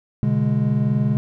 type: chord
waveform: triangle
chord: G# diminished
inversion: first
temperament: equal with one note detuned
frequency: 123.47 / 143.81 / 207.7 Hz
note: B2 / D3 / G#3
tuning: 0 / -36 / 0 cents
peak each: -19 dBFS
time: 0.23-1.17 s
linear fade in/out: 0 ms
effects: none